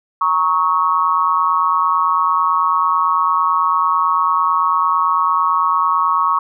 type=tone with amplitude modulation; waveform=sine; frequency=1108.7 Hz; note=C#6; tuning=in tune; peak=-8 dBFS; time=0.21-6.39 s; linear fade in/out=5 ms; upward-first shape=sine; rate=169 Hz; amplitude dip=100%; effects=none